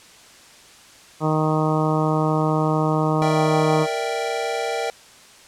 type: harmonic tone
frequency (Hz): 155.56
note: D#3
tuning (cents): 0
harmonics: 1 / 2 / 3 / 4 / 5 / 6 / 7 / 8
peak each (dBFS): -21 / -24 / -26 / -27 / -28 / -29 / -29 / -30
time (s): 1.2-3.87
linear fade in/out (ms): 50
type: chord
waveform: square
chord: E half-diminished seventh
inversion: second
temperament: equal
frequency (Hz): 466.2 / 587.3 / 659.3 / 784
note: Bb4 / D5 / E5 / G5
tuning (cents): 0 / 0 / 0 / 0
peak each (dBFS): -27 / -32 / -30 / -28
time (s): 3.22-4.9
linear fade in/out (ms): 0
effects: white hiss -47 dBFS RMS until 5.47 s + low-pass 8000 Hz 12 dB/octave